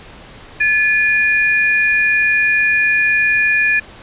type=tone pair together; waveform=sine; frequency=1726 / 2439 Hz; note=A6 / D#7; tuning=-34 / -35 cents; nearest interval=tritone; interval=599 cents; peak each=-14 dBFS; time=0.6-3.8 s; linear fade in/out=10 ms; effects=pink hiss -38 dBFS RMS until 4.02 s + resampled to 8000 Hz